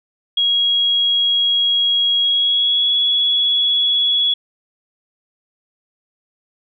sine tone with pitch glide, 3300 to 3371 Hz, G#7 to G#7, -12 to +25 cents, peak -13 dBFS, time 0.37-4.34 s, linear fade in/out 5 ms, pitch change +37 cents, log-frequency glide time 2.22-2.92 s, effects none

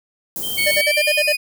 white band-stop noise, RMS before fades -26 dBFS, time 0.36-0.81 s, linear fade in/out 0 ms, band 520 to 10000 Hz, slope 12 dB/octave
triangle tone, 3136 Hz, G7, in tune, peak -25 dBFS, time 0.42-1.22 s, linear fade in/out 20 ms
35% pulse tone with pitch glide, 2217 to 2474 Hz, C#7 to D#7, 0 to -10 cents, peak -15 dBFS, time 0.57-1.37 s, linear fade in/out 20 ms, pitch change +190 cents, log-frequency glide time 0.73-1.13 s
square tone bursts, 598 Hz, D5, 31 cents sharp, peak -17 dBFS, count 7, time 0.66-1.327 s, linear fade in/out 10 ms, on 55 ms, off 47 ms
effects none

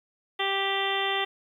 harmonic tone, 392 Hz, G4, in tune, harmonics 1 / 2 / 3 / 4 / 5 / 6 / 7 / 8 / 9, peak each -32 / -31 / -34 / -40 / -31 / -41 / -35 / -33 / -34 dBFS, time 0.39-1.25 s, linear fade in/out 10 ms, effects 10-bit

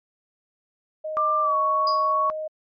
sine tone, 622.3 Hz, D#5, in tune, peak -27 dBFS, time 1.04-2.48 s, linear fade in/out 10 ms
sine tone with pitch glide, 1186 to 1113 Hz, D6 to C#6, +17 to +7 cents, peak -19 dBFS, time 1.17-2.3 s, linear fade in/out 0 ms, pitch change -110 cents, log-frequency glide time 1.42-1.56 s
sine tone with exponential decay, 4909 Hz, D#8, 24 cents flat, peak -24 dBFS, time 1.87-2.13 s, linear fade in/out 2 ms, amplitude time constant 55 ms
effects MP3 32 kbps

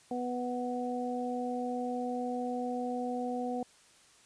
harmonic tone, 246.9 Hz, B3, in tune, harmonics 1 / 2 / 3, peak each -35 / -37 / -37 dBFS, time 0.11-3.63 s, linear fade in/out 2 ms, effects white hiss -61 dBFS RMS until 4.25 s + resampled to 22050 Hz

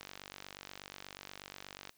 click train, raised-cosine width 0.2 ms, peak -27 dBFS, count 92, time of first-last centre 0.01-1.894 s, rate 48.3 Hz, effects white hiss -70 dBFS RMS until 1.97 s

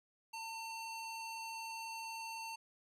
square tone with band-pass filter, 903 Hz, A5, 45 cents sharp, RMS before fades -45 dBFS, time 0.33-2.56 s, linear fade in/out 10 ms, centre 3800 Hz, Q 0.5, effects none

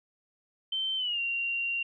sine tone with pitch glide, 3100 to 2762 Hz, G7 to F7, -20 to -20 cents, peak -28 dBFS, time 0.72-1.83 s, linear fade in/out 5 ms, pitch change -200 cents, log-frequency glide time 0.97-1.2 s, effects none

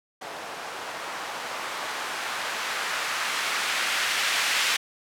violet noise with low-pass filter sweep, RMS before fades -29 dBFS, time 0.21-4.77 s, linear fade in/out 10 ms, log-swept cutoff 730 to 2200 Hz, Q 0.97, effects none

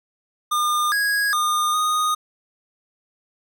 square tone with pitch steps, 1210 / 1654 / 1217 / 1238 Hz, D#6 / G#6 / D#6 / D#6, -49 / -8 / -39 / -9 cents, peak -19 dBFS, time 0.51-2.15 s, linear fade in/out 10 ms, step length 410 ms, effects none

